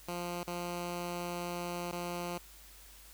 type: tone with dropouts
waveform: 10% pulse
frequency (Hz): 174.9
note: F3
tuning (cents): +3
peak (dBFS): -28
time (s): 0.08-2.38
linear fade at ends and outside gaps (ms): 5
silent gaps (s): 0.433-0.474 / 1.915-1.925
effects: added 50 Hz sine -57 dBFS peak until 3.13 s + white hiss -56 dBFS RMS until 3.13 s